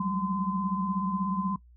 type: tone cluster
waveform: sine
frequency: 178 / 190.2 / 206.7 / 1026 Hz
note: F3 / F#3 / G#3 / C6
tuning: +33 / +48 / -8 / -34 cents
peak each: -35 / -29 / -37 / -32 dBFS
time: 0-1.56 s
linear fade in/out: 5 ms
effects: noise-tail reverb RT60 0.1 s tail -19 dB re dry + added 60 Hz sine -52 dBFS peak until 1.76 s